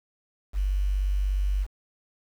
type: tone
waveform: sine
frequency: 48.4 Hz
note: G1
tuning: 21 cents flat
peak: -22 dBFS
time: 0.53-1.67 s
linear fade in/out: 50 ms
effects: 8-bit